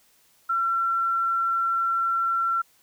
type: tone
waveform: sine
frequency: 1356 Hz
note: E6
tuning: 49 cents sharp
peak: -21 dBFS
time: 0.49-2.62 s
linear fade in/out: 10 ms
effects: white hiss -61 dBFS RMS until 2.82 s